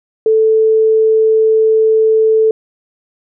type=tone; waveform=sine; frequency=440 Hz; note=A4; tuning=in tune; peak=-7 dBFS; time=0.26-2.51 s; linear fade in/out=2 ms; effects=none